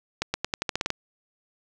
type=accelerating click train; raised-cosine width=0.2 ms; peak=-8 dBFS; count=10; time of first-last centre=0.22-0.904 s; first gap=120 ms; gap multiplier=0.88; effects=none